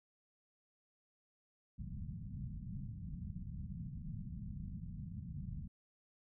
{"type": "low-pass noise", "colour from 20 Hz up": "white", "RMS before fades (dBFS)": -45, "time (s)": [1.78, 5.68], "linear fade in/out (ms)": 10, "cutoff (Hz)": 200, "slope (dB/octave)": 48, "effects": []}